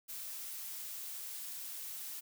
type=noise; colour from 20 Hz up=blue; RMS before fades=-44 dBFS; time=0.08-2.21 s; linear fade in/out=20 ms; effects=none

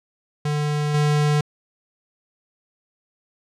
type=tone with level steps; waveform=square; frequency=148.6 Hz; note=D3; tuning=21 cents sharp; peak=-21 / -17 dBFS; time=0.45-1.41 s; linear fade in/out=5 ms; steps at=0.94 s; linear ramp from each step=5 ms; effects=low-pass 8000 Hz 12 dB/octave

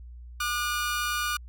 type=tone pair together; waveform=sawtooth; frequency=1202.1 / 1454 Hz; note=D6 / F#6; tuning=+40 / -31 cents; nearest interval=minor third; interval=329 cents; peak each=-26 dBFS; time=0.4-1.37 s; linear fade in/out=5 ms; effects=added 60 Hz sine -41 dBFS peak until 1.48 s

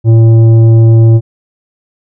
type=tone with tanh clipping; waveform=triangle; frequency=113.5 Hz; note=A#2; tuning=46 cents flat; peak=-3 dBFS; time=0.04-1.21 s; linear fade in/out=50 ms; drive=13 dB; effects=none

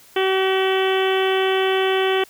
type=harmonic tone; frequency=380.8 Hz; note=F#4; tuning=50 cents sharp; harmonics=1 / 2 / 3 / 4 / 5 / 6 / 7 / 8 / 9; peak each=-18 / -25 / -29 / -29 / -29 / -32 / -31 / -28 / -33 dBFS; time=0.16-2.24 s; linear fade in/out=5 ms; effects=white hiss -49 dBFS RMS until 2.29 s

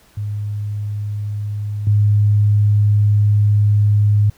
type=tone with level steps; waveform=sine; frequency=103.9 Hz; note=G#2; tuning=1 cent sharp; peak=-20 / -10 dBFS; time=0.17-4.3 s; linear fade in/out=5 ms; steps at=1.87 s; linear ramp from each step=2 ms; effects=pink hiss -52 dBFS RMS until 4.37 s

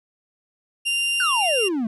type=tone; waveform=40% pulse; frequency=2787 Hz; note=F7; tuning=4 cents flat; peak=-19 dBFS; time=0.85-1.69 s; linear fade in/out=20 ms
type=exponential sweep; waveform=triangle; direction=down; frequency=1557 to 212 Hz; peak=-19 dBFS; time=1.2-1.87 s; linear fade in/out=2 ms
effects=resampled to 32000 Hz

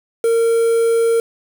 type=tone with quantisation; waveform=triangle; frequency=460 Hz; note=A#4; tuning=23 cents flat; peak=-10 dBFS; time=0.24-1.2 s; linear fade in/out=2 ms; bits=5; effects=none

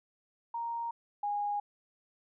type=tone pair in turn; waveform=sine; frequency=932.3 / 821.7 Hz; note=A#5 / G#5; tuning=0 / -19 cents; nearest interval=major second; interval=219 cents; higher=first; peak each=-33 / -30 dBFS; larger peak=second; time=0.54-0.91 / 1.23-1.6 s; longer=neither; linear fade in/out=5 ms; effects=none

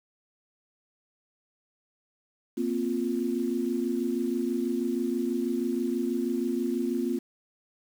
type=chord; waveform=sine; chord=Bb suspended second; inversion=none; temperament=equal with one note detuned; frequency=235.4 / 261.6 / 349.2 Hz; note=Bb3 / C4 / F4; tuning=+17 / 0 / 0 cents; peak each=-30 dBFS; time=2.57-7.19 s; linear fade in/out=10 ms; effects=8-bit

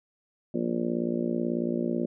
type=harmonic tone; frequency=58.27 Hz; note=A#1; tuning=in tune; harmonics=3 / 4 / 5 / 6 / 7 / 8 / 9 / 10; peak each=-34 / -29 / -38 / -31 / -40 / -40 / -39 / -38 dBFS; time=0.54-2.06 s; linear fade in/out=5 ms; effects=none

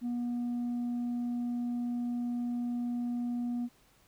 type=tone; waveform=sine; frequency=241.3 Hz; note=B3; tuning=40 cents flat; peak=-28 dBFS; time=0.01-3.69 s; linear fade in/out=50 ms; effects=tanh soft clip ceiling -30 dBFS + pink hiss -65 dBFS RMS until 4.07 s

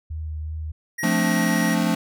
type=tone with vibrato; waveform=sine; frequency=77.78 Hz; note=D#2; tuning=in tune; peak=-27 dBFS; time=0.1-0.72 s; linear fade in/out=10 ms; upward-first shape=triangle; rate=2.7 Hz; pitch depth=22 cents each way
type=tone; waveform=square; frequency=1892 Hz; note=A#6; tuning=25 cents sharp; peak=-27 dBFS; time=0.98-1.75 s; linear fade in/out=10 ms
type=chord; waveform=square; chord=D minor seventh; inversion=first; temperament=equal; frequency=174.61 / 220 / 261.6 / 293.7 Hz; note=F3 / A3 / C4 / D4; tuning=0 / 0 / 0 / 0 cents; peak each=-24 / -24 / -28 / -27 dBFS; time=1.03-1.95 s; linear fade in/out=5 ms
effects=none

